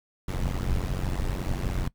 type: noise with amplitude modulation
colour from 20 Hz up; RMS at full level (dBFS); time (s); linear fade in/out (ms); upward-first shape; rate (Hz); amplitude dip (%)
brown; -24; 0.28-1.88; 5; sine; 91.7; 90
effects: noise-tail reverb RT60 0.1 s tail -21 dB re dry